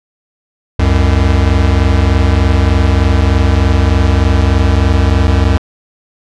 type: tone pair together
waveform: square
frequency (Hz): 67 / 90.3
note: C2 / F#2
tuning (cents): +42 / -42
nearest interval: perfect fourth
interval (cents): 516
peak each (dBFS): -11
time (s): 0.79-5.58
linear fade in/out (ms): 5
effects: low-pass 5000 Hz 12 dB/octave